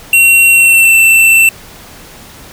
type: tone with pitch glide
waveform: square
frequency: 2736 to 2681 Hz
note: F7 to E7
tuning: -36 to +29 cents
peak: -4 dBFS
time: 0.13-1.49 s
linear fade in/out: 2 ms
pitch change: -35 cents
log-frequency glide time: 0.51-0.94 s
effects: pink hiss -34 dBFS RMS until 2.52 s